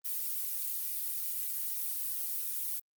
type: noise with flanger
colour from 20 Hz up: violet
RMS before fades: -35 dBFS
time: 0.04-2.8 s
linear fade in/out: 20 ms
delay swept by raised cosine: 2 to 2.62 ms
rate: 2.4 Hz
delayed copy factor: +0.75
effects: Opus 32 kbps